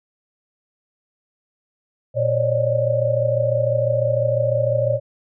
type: tone cluster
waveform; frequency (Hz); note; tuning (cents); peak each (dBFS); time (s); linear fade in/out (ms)
sine; 119.3 / 542 / 568 / 602; A#2 / C#5 / C#5 / D5; +41 / -39 / +42 / +43; -22; 2.14-5; 50
effects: none